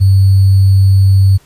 sine tone with sample-and-hold, 96.5 Hz, G2, 27 cents flat, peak -4 dBFS, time 0-1.38 s, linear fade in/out 20 ms, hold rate 4410 Hz, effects pink hiss -48 dBFS RMS until 1.45 s + resampled to 32000 Hz

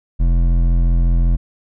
triangle tone with hard clipping, 42.71 Hz, F1, 38 cents flat, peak -13 dBFS, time 0.19-1.37 s, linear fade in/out 20 ms, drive 14 dB, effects none

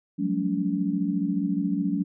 sine tone cluster, 178.9 / 193.1 / 218.2 / 284.4 Hz, F3 / G3 / A3 / C#4, +42 / -26 / -14 / +45 cents, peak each -29 / -28 / -31 / -27 dBFS, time 0.18-2.04 s, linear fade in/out 20 ms, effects none

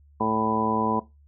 harmonic tone, 110 Hz, A2, in tune, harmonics 1 / 2 / 3 / 4 / 5 / 6 / 7 / 8 / 9, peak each -37 / -27 / -32 / -29 / -34 / -35 / -31 / -36 / -26 dBFS, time 0.2-1 s, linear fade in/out 10 ms, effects noise-tail reverb RT60 0.2 s tail -17 dB re dry + added 72 Hz sine -52 dBFS peak until 1.27 s

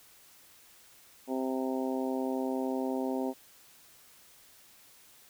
harmonic tone, 130.81 Hz, C3, in tune, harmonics 2 / 3 / 4 / 5 / 6 / 7, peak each -32 / -36 / -38 / -40 / -42 / -43 dBFS, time 1.27-3.34 s, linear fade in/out 50 ms, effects white hiss -58 dBFS RMS until 5.29 s

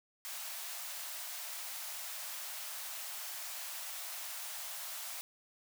white high-pass noise, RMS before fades -43 dBFS, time 0.25-5.21 s, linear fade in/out 0 ms, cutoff 580 Hz, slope 96 dB/octave, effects none

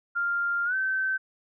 sine tone with pitch glide, 1396.9 to 1541 Hz, F6 to G6, 0 to -30 cents, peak -24 dBFS, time 0.15-1.18 s, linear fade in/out 20 ms, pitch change +170 cents, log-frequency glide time 0.65-0.75 s, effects none

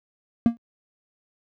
triangle tone with exponential decay, 233 Hz, A#3, 1 cent flat, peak -8 dBFS, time 0.46-0.57 s, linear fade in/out 0 ms, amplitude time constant 23 ms, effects high-pass 60 Hz 12 dB/octave

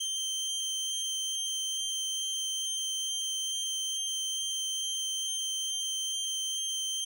25% pulse tone with vibrato, 3136 Hz, G7, in tune, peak -27 dBFS, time 0-7.05 s, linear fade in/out 10 ms, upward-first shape sine, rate 2.3 Hz, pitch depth 8 cents each way, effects none

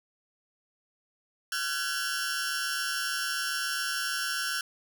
sawtooth tone cluster, 1372 / 1519 / 1671 / 5500 Hz, F6 / F#6 / G#6 / F8, -31 / +45 / +10 / -27 cents, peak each -32 / -29 / -34 / -33 dBFS, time 1.52-4.61 s, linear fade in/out 2 ms, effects none

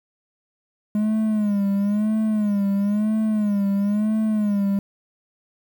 triangle tone with vibrato, 208.2 Hz, G#3, 5 cents sharp, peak -16 dBFS, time 0.95-4.79 s, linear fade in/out 2 ms, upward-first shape sine, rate 1 Hz, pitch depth 85 cents each way, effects 8-bit

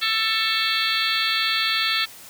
harmonic tone with a mistuned harmonic, 442.6 Hz, A4, 10 cents sharp, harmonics 3 / 4 / 5 / 6 / 7 / 8 / 9 / 10, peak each -28 / -28 / -28 / -28 / -28 / -28 / -28 / -28 dBFS, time 0.01-2.06 s, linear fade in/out 20 ms, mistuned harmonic 7, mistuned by +86 cents, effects white hiss -43 dBFS RMS until 2.29 s

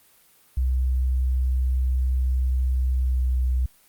sine tone with pitch glide, 63.9 to 63.09 Hz, C2 to B1, -40 to +38 cents, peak -19 dBFS, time 0.57-3.66 s, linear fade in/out 5 ms, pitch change -22 cents, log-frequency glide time 2.98-3.27 s, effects white hiss -57 dBFS RMS until 3.88 s + Opus 32 kbps

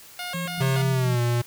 10% pulse tone with vibrato, 622.3 Hz, D#5, in tune, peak -22 dBFS, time 0.19-0.82 s, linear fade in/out 2 ms, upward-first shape square, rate 3.5 Hz, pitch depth 240 cents each way
sine tone with tremolo, 170.3 Hz, F3, 43 cents flat, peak -28 dBFS, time 0.34-1.15 s, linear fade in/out 5 ms, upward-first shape square, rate 4.2 Hz, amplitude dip 50%
square tone with pitch glide, 132.9 to 119.78 Hz, C3 to A#2, +27 to +47 cents, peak -21 dBFS, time 0.6-1.42 s, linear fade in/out 10 ms, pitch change -180 cents, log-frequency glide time 0.91-1.21 s
effects white hiss -47 dBFS RMS until 1.46 s

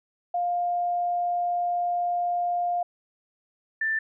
sine tone pair in turn, 704 / 1774 Hz, F5 / A6, +14 / +14 cents, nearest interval octave + major third, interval 1600 cents, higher second, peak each -23 dBFS, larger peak neither, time 0.34-2.83 / 3.81-3.99 s, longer first, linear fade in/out 5 ms, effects none

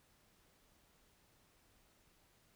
silence, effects pink hiss -71 dBFS RMS until 2.55 s

